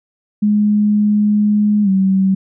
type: tone with pitch glide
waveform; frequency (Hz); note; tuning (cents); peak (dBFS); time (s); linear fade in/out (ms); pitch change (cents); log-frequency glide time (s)
sine; 208.9 to 191.56; G#3 to G3; +10 to -40; -10; 0.42-2.35; 10; -150; 1.83-1.89
effects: none